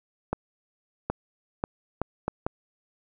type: accelerating click train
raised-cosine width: 1 ms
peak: -12 dBFS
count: 6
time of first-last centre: 0.33-2.465 s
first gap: 770 ms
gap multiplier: 0.7
effects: none